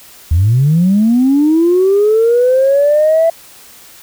sine linear sweep, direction up, 75.2 to 667 Hz, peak -6 dBFS, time 0.31-3.3 s, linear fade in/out 5 ms, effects tanh soft clip ceiling -3 dBFS + white hiss -39 dBFS RMS until 4.02 s

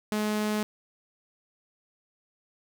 sawtooth tone, 212.1 Hz, G#3, 37 cents sharp, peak -22 dBFS, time 0.12-0.63 s, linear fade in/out 0 ms, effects none

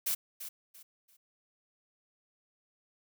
blue noise with echo, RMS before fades -31 dBFS, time 0.06-0.15 s, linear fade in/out 10 ms, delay 340 ms, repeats 3, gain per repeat -11 dB, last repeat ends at 1.17 s, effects none

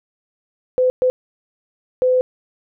sine tone bursts at uneven times, 508 Hz, B4, 49 cents sharp, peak -12 dBFS, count 3, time 0.78-0.9 / 1.02-1.1 / 2.02-2.21 s, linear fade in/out 0 ms, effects none

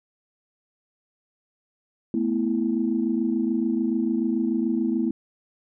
sine chord, A suspended second, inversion none, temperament equal, 220 / 246.9 / 329.6 Hz, A3 / B3 / E4, 0 / 0 / 0 cents, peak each -25 dBFS, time 2.14-5.11 s, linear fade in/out 2 ms, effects tanh soft clip ceiling -11 dBFS

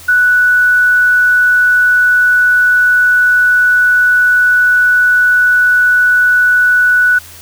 sine tone, 1480 Hz, F#6, in tune, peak -6 dBFS, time 0.08-7.19 s, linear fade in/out 10 ms, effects added 85 Hz sine -40 dBFS peak until 7.41 s + white hiss -35 dBFS RMS until 7.41 s

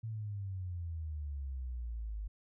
sine exponential sweep, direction down, 113.9 to 50.4 Hz, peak -37 dBFS, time 0.03-2.28 s, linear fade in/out 10 ms, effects none

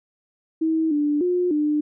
sine tone with pitch steps, 320.8 / 294.3 / 357.9 / 299.3 Hz, E4 / D4 / F4 / D4, -47 / +4 / +42 / +33 cents, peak -18 dBFS, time 0.61-1.81 s, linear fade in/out 10 ms, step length 300 ms, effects none

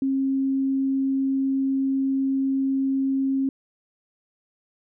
sine tone, 269.2 Hz, C4, 49 cents sharp, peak -20 dBFS, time 0.02-3.49 s, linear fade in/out 2 ms, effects none

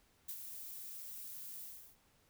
violet noise with ADSR envelope, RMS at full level -42 dBFS, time 0.28-1.97 s, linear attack 12 ms, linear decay 61 ms, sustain -6 dB, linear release 350 ms, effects pink hiss -71 dBFS RMS until 2.29 s

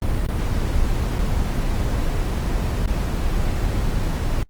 brown noise with dropouts, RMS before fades -21 dBFS, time 0.02-4.43 s, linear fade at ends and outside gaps 2 ms, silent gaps 0.267-0.286 / 1.186-1.189 / 2.86-2.875 s, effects noise-tail reverb RT60 0.1 s tail -21 dB re dry + Opus 32 kbps

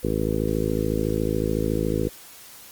harmonic tone, 53.9 Hz, A1, 35 cents flat, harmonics 1 / 2 / 3 / 4 / 5 / 6 / 7 / 8 / 9, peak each -30 / -30 / -30 / -30 / -30 / -30 / -30 / -30 / -30 dBFS, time 0.03-2.09 s, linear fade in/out 10 ms, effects white hiss -45 dBFS RMS until 2.71 s + Opus 24 kbps

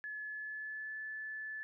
sine tone with pitch glide, 1712 to 1737.9 Hz, A6 to A6, -48 to -22 cents, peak -40 dBFS, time 0.04-1.63 s, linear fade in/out 0 ms, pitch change +26 cents, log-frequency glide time 0.22-0.98 s, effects none

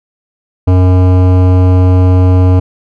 sine tone with hard clipping, 91.7 Hz, F#2, 15 cents flat, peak -6 dBFS, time 0.67-2.6 s, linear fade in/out 10 ms, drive 16 dB, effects none

